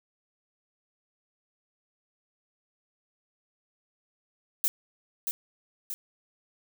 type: noise with echo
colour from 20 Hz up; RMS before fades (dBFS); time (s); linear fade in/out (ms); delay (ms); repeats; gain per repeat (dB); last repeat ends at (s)
violet; -25; 4.64-4.68; 0; 630; 2; -5; 5.94
effects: none